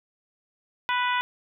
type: harmonic tone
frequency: 493.9 Hz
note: B4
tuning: in tune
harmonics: 2 / 3 / 4 / 5 / 6 / 7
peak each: -25 / -29 / -31 / -33 / -35 / -36 dBFS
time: 0.89-1.21 s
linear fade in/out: 0 ms
effects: none